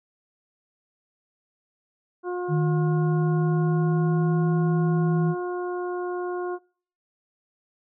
harmonic tone, 357.7 Hz, F4, 41 cents sharp, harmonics 1 / 2 / 3 / 4, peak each -27 / -36 / -37 / -40 dBFS, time 2.23-6.59 s, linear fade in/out 50 ms
sine tone with pitch glide, 154.2 to 162.71 Hz, D#3 to E3, -15 to -22 cents, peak -20 dBFS, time 2.48-5.35 s, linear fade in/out 50 ms, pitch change +93 cents, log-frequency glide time 2.6-4.5 s
effects noise-tail reverb RT60 0.5 s tail -26 dB re dry

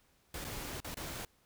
pink noise with dropouts, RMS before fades -42 dBFS, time 0.34-1.25 s, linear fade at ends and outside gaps 2 ms, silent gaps 0.444-0.448 / 0.803-0.845 / 0.944-0.97 s, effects pink hiss -70 dBFS RMS until 1.45 s

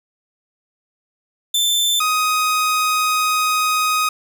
sawtooth tone pair in turn, 3543 / 1252.6 Hz, A7 / D#6, +11 / +11 cents, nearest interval octave + tritone, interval 1800 cents, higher first, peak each -12 dBFS, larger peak neither, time 1.54-2 / 2-4.09 s, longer second, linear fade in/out 5 ms, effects none

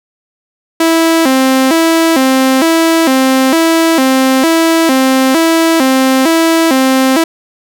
sawtooth tone with vibrato, 293.7 Hz, D4, in tune, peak -3 dBFS, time 0.8-7.24 s, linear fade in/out 5 ms, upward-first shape square, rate 1.1 Hz, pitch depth 190 cents each way, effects none

